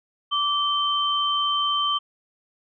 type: tone pair together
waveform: sine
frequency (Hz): 1164 / 3108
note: D6 / G7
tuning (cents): -16 / -16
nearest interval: octave + perfect fourth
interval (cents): 1700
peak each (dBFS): -23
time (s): 0.31-1.99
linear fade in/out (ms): 20
effects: none